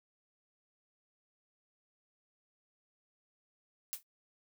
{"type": "noise with exponential decay", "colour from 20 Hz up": "blue", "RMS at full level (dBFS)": -34, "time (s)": [3.93, 4.03], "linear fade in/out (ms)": 0, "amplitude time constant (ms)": 20, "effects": ["noise-tail reverb RT60 0.1 s tail -24 dB re dry"]}